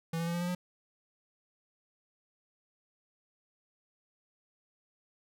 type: tone with pitch steps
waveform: square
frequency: 164.81 / 167.59 / 170.43 / 173.3 / 176.23 / 179.21 Hz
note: E3 / E3 / F3 / F3 / F3 / F3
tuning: 0 / +29 / -42 / -13 / +16 / +45 cents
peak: -32 dBFS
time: 0.13-0.55 s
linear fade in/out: 5 ms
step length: 70 ms
effects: none